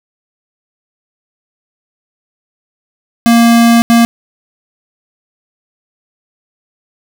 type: tone bursts at uneven times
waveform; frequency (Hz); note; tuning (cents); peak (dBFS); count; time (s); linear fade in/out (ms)
square; 233.1; A#3; 0; -5; 2; 3.26-3.82 / 3.9-4.05; 0
effects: none